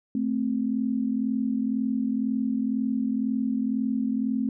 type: tone pair together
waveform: sine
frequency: 219.6 / 261.6 Hz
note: A3 / C4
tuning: -3 / 0 cents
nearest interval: minor third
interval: 303 cents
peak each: -26 dBFS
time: 0.15-4.49 s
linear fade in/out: 2 ms
effects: none